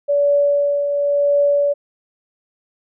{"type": "tone with tremolo", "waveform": "sine", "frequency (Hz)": 573, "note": "D5", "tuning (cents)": -43, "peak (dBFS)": -11, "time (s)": [0.08, 1.74], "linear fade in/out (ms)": 20, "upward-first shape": "triangle", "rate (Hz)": 0.94, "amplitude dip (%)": 50, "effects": []}